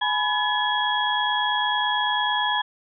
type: tone cluster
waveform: sine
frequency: 841 / 990 / 1706 / 3317 Hz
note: G#5 / B5 / G#6 / G#7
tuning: +22 / +4 / +46 / -3 cents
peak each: -26 dBFS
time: 0.01-2.62 s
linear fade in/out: 10 ms
effects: none